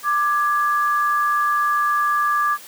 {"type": "tone pair together", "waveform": "sine", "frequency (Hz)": [1182, 1671.6], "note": ["D6", "G#6"], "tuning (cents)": [11, 11], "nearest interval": "tritone", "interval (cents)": 600, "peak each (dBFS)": [-17, -23], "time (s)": [0.03, 2.58], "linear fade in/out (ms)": 50, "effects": ["white hiss -41 dBFS RMS until 2.67 s", "high-pass 150 Hz 12 dB/octave"]}